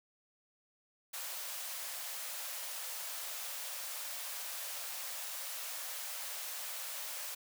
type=high-pass noise; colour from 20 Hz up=white; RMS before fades=-42 dBFS; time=1.13-7.35 s; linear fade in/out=10 ms; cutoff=500 Hz; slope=96 dB/octave; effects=none